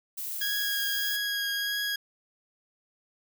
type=noise; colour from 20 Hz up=violet; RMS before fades=-35 dBFS; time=0.17-1.17 s; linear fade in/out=10 ms
type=tone with vibrato; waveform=20% pulse; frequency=1646 Hz; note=G#6; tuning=16 cents flat; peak=-23 dBFS; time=0.41-1.96 s; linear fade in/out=5 ms; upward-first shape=triangle; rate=1.6 Hz; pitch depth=15 cents each way
effects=none